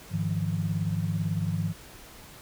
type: tone cluster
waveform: sine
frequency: 102.5 / 154.4 / 172.4 Hz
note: G#2 / D#3 / F3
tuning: -22 / -13 / -22 cents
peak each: -30 dBFS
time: 0.1-1.74 s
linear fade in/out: 50 ms
effects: pink hiss -48 dBFS RMS until 2.41 s